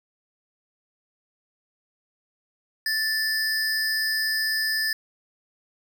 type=tone pair together; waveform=square; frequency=1760 / 4978 Hz; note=A6 / D#8; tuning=0 / 0 cents; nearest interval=octave + tritone; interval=1800 cents; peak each=-25 / -28 dBFS; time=2.86-4.93 s; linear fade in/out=2 ms; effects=none